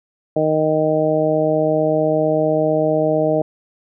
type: harmonic tone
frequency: 155.56 Hz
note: D#3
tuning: in tune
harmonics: 1 / 2 / 3 / 4 / 5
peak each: -24 / -21 / -20 / -17 / -27 dBFS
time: 0.36-3.42 s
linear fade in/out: 5 ms
effects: none